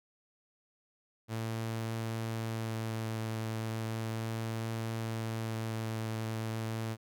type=tone with vibrato; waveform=sawtooth; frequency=112.1 Hz; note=A2; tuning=33 cents sharp; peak=-30 dBFS; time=1.28-6.97 s; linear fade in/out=50 ms; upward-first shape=triangle; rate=0.36 Hz; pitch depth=16 cents each way; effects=none